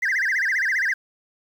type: tone with vibrato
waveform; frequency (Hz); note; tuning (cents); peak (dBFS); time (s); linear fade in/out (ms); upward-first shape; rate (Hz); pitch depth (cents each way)
sine; 1805; A6; +44; -17; 0.02-0.94; 10; sine; 15; 250
effects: tanh soft clip ceiling -18 dBFS + 8-bit